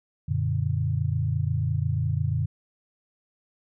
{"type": "chord", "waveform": "sine", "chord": "Gb augmented", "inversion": "none", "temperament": "equal with one note detuned", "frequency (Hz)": [92.5, 118.37, 146.83], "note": ["Gb2", "Bb2", "D3"], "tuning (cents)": [0, 27, 0], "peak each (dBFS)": -27, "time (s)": [0.28, 2.46], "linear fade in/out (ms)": 10, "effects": []}